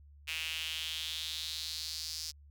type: tone with high-pass filter sweep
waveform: sawtooth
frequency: 159.9 Hz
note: D#3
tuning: 48 cents sharp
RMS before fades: -39 dBFS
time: 0.27-2.32 s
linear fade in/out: 20 ms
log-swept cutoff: 2600 to 5100 Hz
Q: 4.2
effects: added 72 Hz sine -54 dBFS peak until 2.5 s